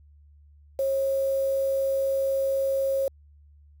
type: tone with quantisation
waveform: sine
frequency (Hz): 542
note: C#5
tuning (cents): -39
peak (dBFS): -22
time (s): 0.79-3.08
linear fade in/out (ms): 2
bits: 7
effects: added 73 Hz sine -51 dBFS peak until 3.8 s